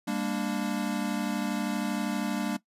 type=chord; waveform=square; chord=G minor; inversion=none; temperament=equal with one note detuned; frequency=200.6 / 233.1 / 293.7 Hz; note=G3 / Bb3 / D4; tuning=+40 / 0 / 0 cents; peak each=-33 dBFS; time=0.07-2.57 s; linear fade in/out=10 ms; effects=noise-tail reverb RT60 0.1 s tail -17 dB re dry + resampled to 32000 Hz